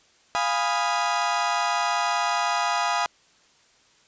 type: chord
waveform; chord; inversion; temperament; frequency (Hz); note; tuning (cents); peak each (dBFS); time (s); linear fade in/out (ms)
35% pulse; F half-diminished seventh; none; equal with one note detuned; 698.5 / 823.9 / 987.8 / 1244.5; F5 / Ab5 / Cb6 / Eb6; 0 / -14 / 0 / 0; -26; 0.35-3.06; 0
effects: white hiss -59 dBFS RMS until 4.07 s + resampled to 16000 Hz